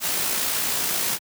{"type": "noise with amplitude modulation", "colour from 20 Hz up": "white", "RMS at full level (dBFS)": -23, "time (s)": [0, 1.19], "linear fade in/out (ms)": 50, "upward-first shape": "sine", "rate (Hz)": 58.5, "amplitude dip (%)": 30, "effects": ["high-pass 100 Hz 12 dB/octave"]}